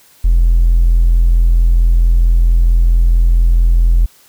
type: tone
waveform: triangle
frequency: 42.24 Hz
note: E1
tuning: 43 cents sharp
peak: -3 dBFS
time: 0.24-4.06 s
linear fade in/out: 10 ms
effects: tanh soft clip ceiling -3 dBFS + white hiss -47 dBFS RMS until 4.28 s